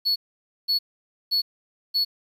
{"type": "tone bursts", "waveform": "triangle", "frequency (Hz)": 4400, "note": "C#8", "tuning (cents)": -14, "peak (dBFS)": -18, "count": 4, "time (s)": [0.05, 2.05], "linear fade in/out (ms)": 20, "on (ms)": 110, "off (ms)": 520, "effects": ["9-bit"]}